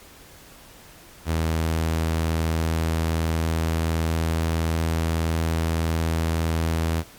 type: tone with pitch glide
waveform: sawtooth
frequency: 80.9 to 81.65 Hz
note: E2 to E2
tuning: -32 to -16 cents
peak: -17 dBFS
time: 1.25-7.04 s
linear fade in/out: 50 ms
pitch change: +16 cents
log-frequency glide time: 1.44-4.91 s
effects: pink hiss -47 dBFS RMS until 7.18 s + MP3 96 kbps